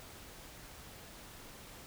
silence, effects pink hiss -52 dBFS RMS until 1.86 s

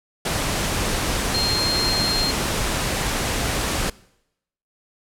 sine tone in noise, 4200 Hz, C8, 6 cents sharp, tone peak -21 dBFS, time 1.34-2.31 s, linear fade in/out 5 ms, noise pink, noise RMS -23 dBFS, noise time 0.25-3.9 s, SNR -1 dB, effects noise-tail reverb RT60 0.8 s tail -22 dB re dry + low-pass 11000 Hz 12 dB/octave

